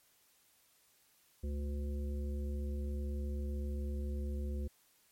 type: harmonic tone with a mistuned harmonic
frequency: 72.4 Hz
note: D2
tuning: 24 cents flat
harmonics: 1 / 3 / 5 / 7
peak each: -35 / -45 / -49 / -52 dBFS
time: 1.43-4.68 s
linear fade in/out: 10 ms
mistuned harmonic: 1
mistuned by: -64 cents
effects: white hiss -69 dBFS RMS until 5.11 s + MP3 64 kbps